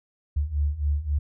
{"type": "beating tone pair", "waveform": "sine", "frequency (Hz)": [70.9, 74.6], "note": ["C#2", "D2"], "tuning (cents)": [40, 28], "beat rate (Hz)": 3.7, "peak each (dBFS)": [-27, -24], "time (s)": [0.36, 1.19], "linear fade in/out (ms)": 10, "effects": []}